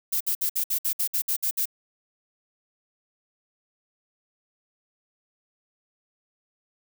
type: noise bursts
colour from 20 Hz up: violet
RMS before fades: -25 dBFS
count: 11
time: 0.12-1.656 s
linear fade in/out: 10 ms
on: 86 ms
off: 59 ms
effects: none